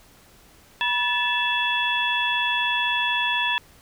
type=tone cluster; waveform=sine; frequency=968 / 1740 / 2656 / 3382 Hz; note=B5 / A6 / E7 / G#7; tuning=-35 / -20 / +12 / +31 cents; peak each=-26 dBFS; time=0.81-3.58 s; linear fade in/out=0 ms; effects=pink hiss -53 dBFS RMS until 3.81 s